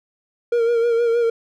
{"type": "tone with vibrato", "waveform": "triangle", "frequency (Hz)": 467.3, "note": "A#4", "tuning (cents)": 4, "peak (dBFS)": -13, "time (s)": [0.52, 1.3], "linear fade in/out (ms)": 5, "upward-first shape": "sine", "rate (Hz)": 6.4, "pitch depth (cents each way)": 38, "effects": []}